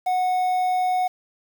triangle tone with quantisation, 735 Hz, F#5, 12 cents flat, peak -17 dBFS, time 0.06-1.08 s, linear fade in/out 10 ms, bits 7, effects none

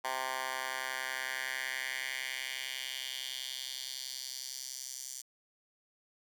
10% pulse tone with high-pass filter sweep, 130.81 Hz, C3, in tune, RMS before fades -39 dBFS, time 0.04-5.22 s, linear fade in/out 10 ms, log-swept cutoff 980 to 6500 Hz, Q 2.3, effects none

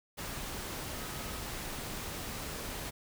sine tone in noise, 1270 Hz, D#6, 35 cents sharp, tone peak -51 dBFS, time 0.93-1.42 s, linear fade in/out 20 ms, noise pink, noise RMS -40 dBFS, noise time 0.17-2.91 s, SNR -14 dB, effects none

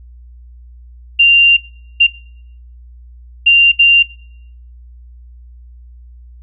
sine tone bursts at uneven times, 2781 Hz, F7, 8 cents flat, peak -4 dBFS, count 4, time 1.19-1.57 / 2-2.07 / 3.46-3.72 / 3.79-4.03 s, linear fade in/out 10 ms, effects noise-tail reverb RT60 0.7 s tail -25 dB re dry + added 60 Hz sine -35 dBFS peak until 6.42 s

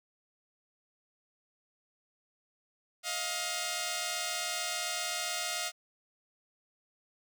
5% pulse tone pair together, 632 / 707.6 Hz, D#5 / F5, +27 / +23 cents, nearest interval major second, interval 196 cents, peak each -26 / -23 dBFS, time 3.03-5.72 s, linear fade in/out 50 ms, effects none

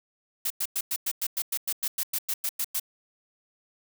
blue noise bursts, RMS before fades -28 dBFS, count 16, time 0.45-2.798 s, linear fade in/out 5 ms, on 53 ms, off 100 ms, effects none

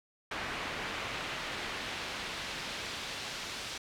brown noise with band-pass filter sweep, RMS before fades -39 dBFS, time 0.31-3.78 s, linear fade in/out 5 ms, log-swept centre 2200 to 4500 Hz, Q 0.95, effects none

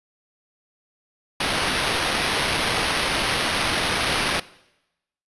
white noise with sample-and-hold, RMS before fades -23 dBFS, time 1.4-4.4 s, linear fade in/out 5 ms, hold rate 7350 Hz, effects noise-tail reverb RT60 0.9 s tail -20 dB re dry + resampled to 24000 Hz

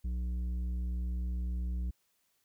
sine tone with tanh clipping, 60.9 Hz, B1, 24 cents flat, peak -33 dBFS, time 0.04-1.91 s, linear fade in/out 10 ms, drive 8 dB, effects white hiss -75 dBFS RMS until 2.44 s

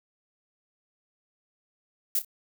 violet noise with echo, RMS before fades -25 dBFS, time 2.15-2.19 s, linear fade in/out 2 ms, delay 29 ms, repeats 2, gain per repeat -12 dB, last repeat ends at 2.248 s, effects none

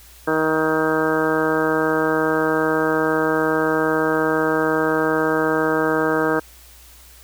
harmonic tone, 157.6 Hz, D#3, 23 cents sharp, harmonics 1 / 2 / 3 / 4 / 5 / 6 / 7 / 8 / 9 / 10, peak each -32 / -22 / -21 / -26 / -31 / -28 / -32 / -27 / -32 / -25 dBFS, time 0.27-6.4 s, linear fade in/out 10 ms, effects added 60 Hz sine -47 dBFS peak until 7.23 s + white hiss -47 dBFS RMS until 7.23 s

